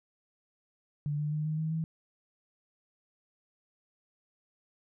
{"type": "tone with pitch steps", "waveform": "sine", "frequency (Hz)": [146.83, 149.57, 152.36, 155.2, 158.1, 161.05], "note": ["D3", "D3", "D#3", "D#3", "D#3", "E3"], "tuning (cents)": [0, 32, -36, -4, 28, -40], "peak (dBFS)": -29, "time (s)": [1.06, 1.84], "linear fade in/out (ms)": 0, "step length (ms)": 130, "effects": []}